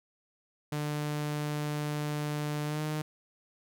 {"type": "tone with pitch glide", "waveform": "sawtooth", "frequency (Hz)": [148.9, 153], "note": ["D3", "D#3"], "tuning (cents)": [24, -29], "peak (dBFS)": -27, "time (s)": [0.72, 3.02], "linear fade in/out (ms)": 5, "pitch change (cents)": 47, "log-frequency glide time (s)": [2.65, 2.81], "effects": []}